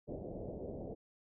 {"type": "low-pass noise", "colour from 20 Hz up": "white", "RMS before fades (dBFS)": -44, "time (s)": [0.07, 0.95], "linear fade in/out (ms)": 20, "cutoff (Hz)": 630, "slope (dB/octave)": 48, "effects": []}